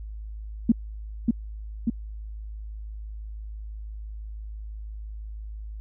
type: tone with echo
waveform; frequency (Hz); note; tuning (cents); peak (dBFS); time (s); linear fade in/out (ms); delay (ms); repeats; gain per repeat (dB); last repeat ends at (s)
sine; 229.9; A#3; -24; -13; 0.69-0.72; 5; 590; 2; -3; 1.9
effects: added 53 Hz sine -34 dBFS peak until 5.8 s